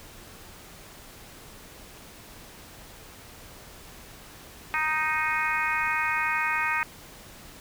harmonic tone, 311.1 Hz, D#4, in tune, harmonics 3 / 4 / 5 / 6 / 7 / 8, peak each -31 / -31 / -31 / -31 / -31 / -31 dBFS, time 4.74-6.83 s, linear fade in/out 0 ms, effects pink hiss -47 dBFS RMS until 7.6 s

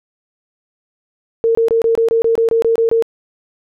sine tone bursts, 456.6 Hz, A#4, 36 cents flat, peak -10 dBFS, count 12, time 1.44-3.024 s, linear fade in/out 0 ms, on 110 ms, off 24 ms, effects none

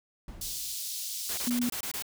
brown noise with exponential decay, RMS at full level -39 dBFS, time 0.28-0.97 s, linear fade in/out 2 ms, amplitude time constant 150 ms
pink high-pass noise, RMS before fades -36 dBFS, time 0.41-1.5 s, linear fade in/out 5 ms, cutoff 4000 Hz, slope 24 dB/octave
white noise bursts, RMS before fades -35 dBFS, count 7, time 1.29-2.023 s, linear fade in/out 2 ms, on 85 ms, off 23 ms
sine tone, 242.9 Hz, B3, 29 cents flat, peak -26 dBFS, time 1.47-1.69 s, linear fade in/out 2 ms
effects none

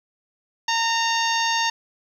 harmonic tone with a mistuned harmonic, 916 Hz, A#5, 31 cents flat, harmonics 1 / 2 / 3 / 4 / 5 / 6 / 7, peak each -23 / -26 / -28 / -29 / -30 / -31 / -31 dBFS, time 0.68-1.7 s, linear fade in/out 5 ms, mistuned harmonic 3, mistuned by +19 cents, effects 8-bit

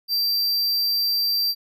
square tone, 4699 Hz, D8, in tune, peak -20 dBFS, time 0.08-1.55 s, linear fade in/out 50 ms, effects none

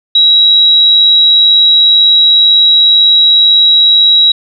sine tone, 3866 Hz, B7, 38 cents flat, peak -3 dBFS, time 0.15-4.32 s, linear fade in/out 5 ms, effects none

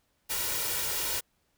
white noise with comb filter, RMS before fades -31 dBFS, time 0.29-1.21 s, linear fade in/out 20 ms, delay 2.1 ms, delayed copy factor +0.6, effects pink hiss -73 dBFS RMS until 1.57 s

